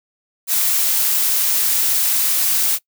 blue noise, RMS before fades -17 dBFS, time 0.47-2.79 s, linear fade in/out 50 ms, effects noise-tail reverb RT60 0.1 s tail -22 dB re dry

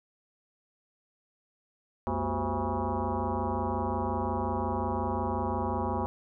sine tone with frequency modulation, 364.7 Hz, F#4, 25 cents flat, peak -27 dBFS, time 2.07-6.06 s, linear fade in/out 0 ms, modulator 151 Hz, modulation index 4.6, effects none

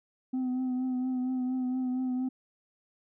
sine tone with vibrato, 255 Hz, C4, 44 cents flat, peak -25 dBFS, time 0.33-2.29 s, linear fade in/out 10 ms, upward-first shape triangle, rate 4.3 Hz, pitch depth 32 cents each way, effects tanh soft clip ceiling -27 dBFS

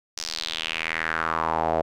sawtooth tone with band-pass filter sweep, 80.9 Hz, E2, 32 cents flat, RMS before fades -27 dBFS, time 0.17-1.82 s, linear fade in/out 5 ms, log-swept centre 5700 to 620 Hz, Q 3.5, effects none

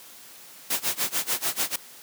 white noise with tremolo, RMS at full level -24 dBFS, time 0.7-1.76 s, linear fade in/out 5 ms, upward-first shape sine, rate 6.8 Hz, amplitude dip 95%, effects white hiss -47 dBFS RMS until 2.02 s + high-pass 150 Hz 12 dB/octave

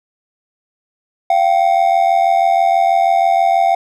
triangle ring-modulated tone, 731 Hz, F#5, 21 cents flat, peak -5 dBFS, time 1.3-3.75 s, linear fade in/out 2 ms, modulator 43.1 Hz, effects none

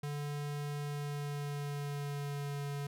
square tone with pitch glide, 145.6 to 142.6 Hz, D3 to C#3, -15 to +49 cents, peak -37 dBFS, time 0.03-2.87 s, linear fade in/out 5 ms, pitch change -36 cents, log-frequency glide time 0.82-2.62 s, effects none

